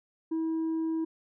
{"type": "tone with tanh clipping", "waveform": "triangle", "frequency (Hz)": 323.2, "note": "E4", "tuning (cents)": -34, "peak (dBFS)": -28, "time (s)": [0.31, 1.05], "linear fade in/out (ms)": 10, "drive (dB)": 7, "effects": []}